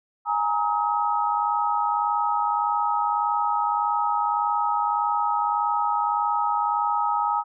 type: chord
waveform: sine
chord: Ab suspended second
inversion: none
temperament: equal with one note detuned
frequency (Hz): 830.6 / 932.3 / 1271.4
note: Ab5 / Bb5 / Eb6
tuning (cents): 0 / 0 / +37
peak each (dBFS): -25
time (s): 0.25-7.44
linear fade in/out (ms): 50
effects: none